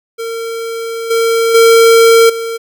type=tone with level steps; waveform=square; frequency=457.2 Hz; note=A#4; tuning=34 cents flat; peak=-19 / -10 / -4 / -18 dBFS; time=0.18-2.58 s; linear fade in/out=20 ms; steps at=1.1 / 1.54 / 2.29 s; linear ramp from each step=10 ms; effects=none